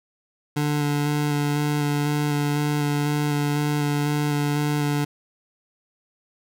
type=tone with vibrato; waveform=25% pulse; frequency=146.83 Hz; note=D3; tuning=in tune; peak=-17 dBFS; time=0.56-5.05 s; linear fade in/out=10 ms; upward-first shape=square; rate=2 Hz; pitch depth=12 cents each way; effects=none